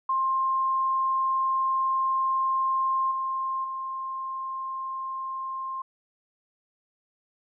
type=tone with level steps; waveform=sine; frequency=1058 Hz; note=C6; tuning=19 cents sharp; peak=-22 / -26 / -30 dBFS; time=0.09-5.82 s; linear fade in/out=5 ms; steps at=3.11 / 3.64 s; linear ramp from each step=5 ms; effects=none